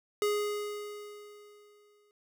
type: tone with exponential decay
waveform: square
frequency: 415.3 Hz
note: G#4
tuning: in tune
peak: -26 dBFS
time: 0.22-2.11 s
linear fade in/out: 1 ms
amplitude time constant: 410 ms
effects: none